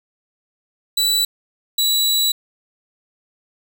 sawtooth tone pair in turn, 3951 / 3926 Hz, B7 / B7, 0 / -11 cents, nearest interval unison, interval 11 cents, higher first, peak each -12 dBFS, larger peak neither, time 0.97-1.25 / 1.78-2.32 s, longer second, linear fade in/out 5 ms, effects none

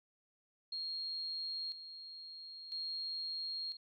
sine tone with tremolo, 4254 Hz, C8, 28 cents sharp, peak -38 dBFS, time 0.72-3.77 s, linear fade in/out 5 ms, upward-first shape square, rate 0.5 Hz, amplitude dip 65%, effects none

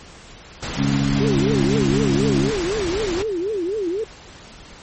pink noise, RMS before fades -27 dBFS, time 0.62-3.23 s, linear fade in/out 10 ms
harmonic tone, 69.2 Hz, C#2, 2 cents flat, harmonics 2 / 3 / 4, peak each -21 / -21 / -21 dBFS, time 0.76-2.52 s, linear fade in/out 50 ms
sine tone with vibrato, 385.1 Hz, G4, 31 cents flat, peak -20 dBFS, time 1.2-4.04 s, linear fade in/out 5 ms, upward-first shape triangle, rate 4 Hz, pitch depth 300 cents each way
effects pink hiss -42 dBFS RMS until 4.82 s + MP3 32 kbps

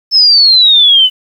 sine exponential sweep, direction down, 5300 to 2970 Hz, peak -3 dBFS, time 0.11-1.1 s, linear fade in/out 50 ms, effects 7-bit

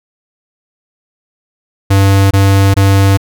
square tone bursts, 98 Hz, G2, in tune, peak -6 dBFS, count 3, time 1.9-3.174 s, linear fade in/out 10 ms, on 410 ms, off 22 ms, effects none

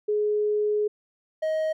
sine / triangle tone pair in turn, 420 / 629.3 Hz, G#4 / D#5, +19 / +19 cents, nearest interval perfect fifth, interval 700 cents, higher second, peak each -21 dBFS, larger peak neither, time 0.08-0.88 / 1.42-1.73 s, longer first, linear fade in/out 10 ms, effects none

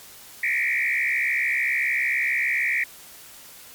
sine tone with frequency modulation, 2112 Hz, C7, 16 cents sharp, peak -20 dBFS, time 0.43-2.84 s, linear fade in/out 5 ms, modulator 66.8 Hz, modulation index 4.1, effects white hiss -45 dBFS RMS until 3.74 s + MP3 96 kbps

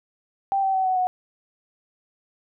sine tone with pitch steps, 784 / 771.4 / 759 / 746.9 / 734.9 Hz, G5 / G5 / F#5 / F#5 / F#5, 0 / -28 / +44 / +16 / -12 cents, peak -19 dBFS, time 0.52-1.07 s, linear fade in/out 0 ms, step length 110 ms, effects none

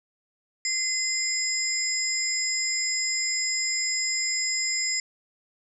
sine tone cluster, 2058 / 5080 / 7310 Hz, C7 / D#8 / A#8, -29 / +35 / -35 cents, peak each -30 / -28 / -28 dBFS, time 0.65-5 s, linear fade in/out 2 ms, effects none

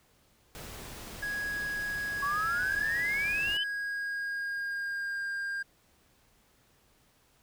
pink noise, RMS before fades -44 dBFS, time 0.55-3.57 s, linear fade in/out 0 ms
triangle tone with pitch glide, 1661.2 to 1603.7 Hz, G#6 to G6, 0 to +39 cents, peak -30 dBFS, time 1.22-5.63 s, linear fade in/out 10 ms, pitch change -61 cents, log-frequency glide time 3.18-5.25 s
sine exponential sweep, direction up, 1108.7 to 3100 Hz, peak -29 dBFS, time 2.22-3.64 s, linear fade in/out 10 ms
effects pink hiss -66 dBFS RMS until 7.42 s

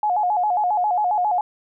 sine tone with vibrato, 779 Hz, G5, 11 cents flat, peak -17 dBFS, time 0.03-1.41 s, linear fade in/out 2 ms, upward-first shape square, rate 7.4 Hz, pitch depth 140 cents each way, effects none

